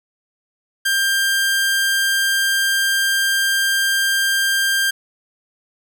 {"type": "tone", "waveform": "sawtooth", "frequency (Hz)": 1590, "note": "G6", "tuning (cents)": 24, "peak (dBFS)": -12, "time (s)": [0.85, 4.91], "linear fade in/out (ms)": 10, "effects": []}